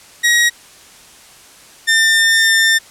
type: tone pair in turn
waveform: sawtooth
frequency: 1898 / 1800.5 Hz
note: A#6 / A6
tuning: +31 / +39 cents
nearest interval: minor second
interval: 92 cents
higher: first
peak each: -6 dBFS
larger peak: neither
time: 0.23-0.5 / 1.87-2.79 s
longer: second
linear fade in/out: 20 ms
effects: white hiss -42 dBFS RMS until 2.9 s + low-pass 10000 Hz 12 dB/octave